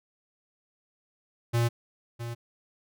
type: tone with echo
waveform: square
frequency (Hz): 117.8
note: A#2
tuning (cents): +19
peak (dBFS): -23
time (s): 1.53-1.69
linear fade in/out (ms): 20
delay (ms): 660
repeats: 1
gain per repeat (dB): -11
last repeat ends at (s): 2.35
effects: none